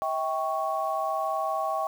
sine chord, C# diminished, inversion first, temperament equal with one note detuned, 643.1 / 784 / 1108.7 Hz, E5 / G5 / C#6, -43 / 0 / 0 cents, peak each -30 dBFS, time 0.02-1.87 s, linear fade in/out 0 ms, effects 8-bit

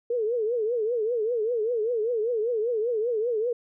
sine tone with vibrato, 456.7 Hz, A#4, 36 cents flat, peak -23 dBFS, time 0.1-3.53 s, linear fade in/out 5 ms, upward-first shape triangle, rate 5.1 Hz, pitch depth 170 cents each way, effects none

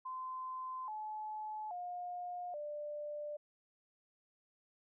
sine tone with pitch steps, 1032 / 857.8 / 713.1 / 592.7 Hz, C6 / A5 / F5 / D5, -24 / -44 / +36 / +16 cents, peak -40 dBFS, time 0.05-3.37 s, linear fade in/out 10 ms, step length 830 ms, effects none

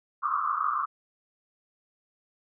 white band-pass noise, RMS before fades -28 dBFS, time 0.22-0.86 s, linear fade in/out 20 ms, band 1100 to 1300 Hz, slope 96 dB/octave, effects none

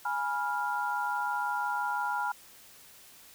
sine chord, F diminished, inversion first, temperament equal with one note detuned, 830.6 / 976.4 / 1396.9 Hz, Ab5 / Cb6 / F6, 0 / -20 / 0 cents, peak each -33 dBFS, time 0.05-2.32 s, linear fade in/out 5 ms, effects white hiss -54 dBFS RMS until 3.34 s

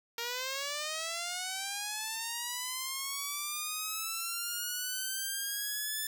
5% pulse linear sweep, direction up, 462 to 1755 Hz, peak -23 dBFS, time 0.18-6.07 s, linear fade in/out 2 ms, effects none

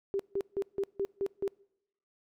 sine tone bursts, 394.7 Hz, G4, 12 cents sharp, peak -28 dBFS, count 7, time 0.14-1.478 s, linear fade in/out 0 ms, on 54 ms, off 160 ms, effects noise-tail reverb RT60 0.8 s tail -25 dB re dry

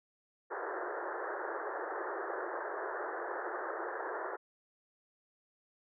pink band-pass noise, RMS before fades -39 dBFS, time 0.5-4.37 s, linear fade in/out 20 ms, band 340 to 1800 Hz, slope 96 dB/octave, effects none

